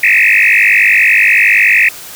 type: tone with frequency modulation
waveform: sine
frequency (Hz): 2223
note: C#7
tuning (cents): +4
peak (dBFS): -5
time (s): 0.03-1.89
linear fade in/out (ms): 5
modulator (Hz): 50.6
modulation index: 7.6
effects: white hiss -30 dBFS RMS until 2.15 s